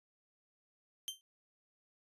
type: tone with exponential decay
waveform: sawtooth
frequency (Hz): 3131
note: G7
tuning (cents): -3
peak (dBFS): -31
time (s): 1.08-1.21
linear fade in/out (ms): 0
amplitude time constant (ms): 28
effects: resampled to 32000 Hz